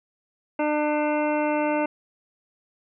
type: harmonic tone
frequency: 299.9 Hz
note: D4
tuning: 36 cents sharp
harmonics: 1 / 2 / 3 / 4 / 5 / 7 / 8 / 9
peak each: -25 / -25 / -28 / -38 / -35 / -36 / -42 / -37 dBFS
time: 0.59-1.86 s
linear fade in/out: 5 ms
effects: none